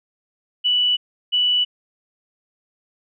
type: tone pair in turn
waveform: sine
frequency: 2960 / 2960 Hz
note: F#7 / F#7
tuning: 0 / 0 cents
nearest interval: unison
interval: 0 cents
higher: neither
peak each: -15 dBFS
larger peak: neither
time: 0.64-0.97 / 1.32-1.65 s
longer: neither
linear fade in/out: 20 ms
effects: none